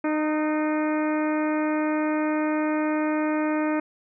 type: harmonic tone with a mistuned harmonic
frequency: 306.1 Hz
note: D#4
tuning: 28 cents flat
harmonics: 1 / 2 / 3 / 4 / 5 / 6 / 7 / 8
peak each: -23 / -29 / -33 / -35 / -37 / -39 / -40 / -41 dBFS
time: 0.04-3.8 s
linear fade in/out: 5 ms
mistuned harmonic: 4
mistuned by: +26 cents
effects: none